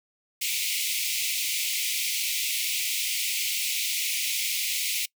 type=high-pass noise; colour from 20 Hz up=pink; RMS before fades=-28 dBFS; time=0.41-5.06 s; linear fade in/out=10 ms; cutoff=2100 Hz; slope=96 dB/octave; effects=noise-tail reverb RT60 0.1 s tail -23 dB re dry